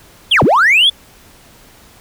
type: linear two-way sweep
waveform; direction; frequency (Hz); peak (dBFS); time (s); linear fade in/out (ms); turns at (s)
triangle; down then up; 3520 to 88 to 3520; -4; 0.31-0.9; 10; 0.43
effects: tanh soft clip ceiling -3 dBFS + pink hiss -44 dBFS RMS until 2 s